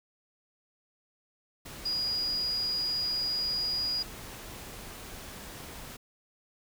sine tone in noise, 4887 Hz, D#8, 32 cents flat, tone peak -28 dBFS, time 1.85-4.03 s, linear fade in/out 10 ms, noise pink, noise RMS -44 dBFS, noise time 1.65-5.97 s, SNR +13 dB, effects none

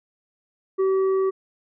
sine tone with frequency modulation, 382.8 Hz, G4, 41 cents flat, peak -19 dBFS, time 0.78-1.31 s, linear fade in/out 20 ms, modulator 766 Hz, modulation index 0.52, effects none

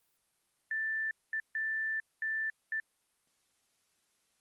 sine tone bursts at uneven times, 1769 Hz, A6, 9 cents sharp, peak -31 dBFS, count 5, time 0.71-1.11 / 1.33-1.4 / 1.55-2 / 2.22-2.5 / 2.72-2.8 s, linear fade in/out 2 ms, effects white hiss -75 dBFS RMS until 4.4 s + Opus 32 kbps

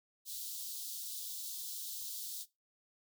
white high-pass noise, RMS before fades -43 dBFS, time 0.25-2.46 s, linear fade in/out 50 ms, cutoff 3400 Hz, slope 48 dB/octave, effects noise-tail reverb RT60 0.2 s tail -18 dB re dry

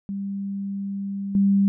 sine tone with level steps, 197.9 Hz, G3, 17 cents sharp, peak -26 / -15 dBFS, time 0.09-1.68 s, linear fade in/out 0 ms, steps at 1.35 s, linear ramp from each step 2 ms, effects none

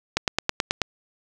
click train, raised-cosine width 0.2 ms, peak -3 dBFS, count 7, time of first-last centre 0.17-0.817 s, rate 9.27 Hz, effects none

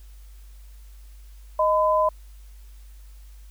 sine tone pair together, 622.3 / 1010.8 Hz, D#5 / B5, 0 / +40 cents, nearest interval minor sixth, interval 840 cents, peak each -20 dBFS, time 1.59-2.09 s, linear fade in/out 5 ms, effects added 50 Hz sine -42 dBFS peak until 3.5 s + white hiss -59 dBFS RMS until 3.5 s

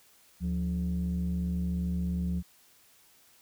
sine tone pair together, 74.6 / 177.43 Hz, D2 / F3, +28 / +28 cents, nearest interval octave + minor third, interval 1500 cents, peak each -30 / -28 dBFS, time 0.4-2.43 s, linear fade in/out 50 ms, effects tanh soft clip ceiling -24 dBFS + white hiss -61 dBFS RMS until 3.41 s

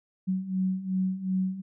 sine beating tone pair, 185.7 / 188.4 Hz, F#3 / F#3, +7 / +32 cents, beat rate 2.7 Hz, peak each -31 / -27 dBFS, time 0.27-1.62 s, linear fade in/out 20 ms, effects none

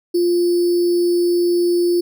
sine tone with sample-and-hold, 349.2 Hz, F4, in tune, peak -13 dBFS, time 0.14-2.01 s, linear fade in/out 10 ms, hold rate 4900 Hz, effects none

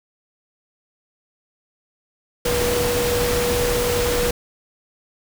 sine tone in noise, 484.4 Hz, B4, 34 cents flat, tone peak -20 dBFS, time 2.45-4.31 s, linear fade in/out 5 ms, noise pink, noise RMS -23 dBFS, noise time 2.45-4.31 s, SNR 0 dB, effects none

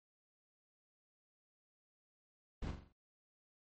brown noise with echo, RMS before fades -41 dBFS, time 2.62-2.71 s, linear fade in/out 5 ms, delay 43 ms, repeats 5, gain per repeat -6 dB, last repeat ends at 2.925 s, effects low-pass 6000 Hz 12 dB/octave + MP3 32 kbps

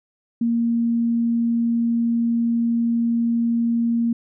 sine tone, 233.1 Hz, A#3, in tune, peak -17 dBFS, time 0.41-4.13 s, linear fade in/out 5 ms, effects none

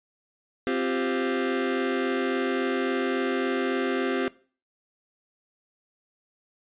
sawtooth chord, C suspended fourth, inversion none, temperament just, 261.6 / 348.8 / 392.4 Hz, C4 / F4 / G4, 0 / -2 / +2 cents, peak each -23 / -26 / -24 dBFS, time 0.67-4.28 s, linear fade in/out 0 ms, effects noise-tail reverb RT60 0.4 s tail -20 dB re dry + resampled to 8000 Hz

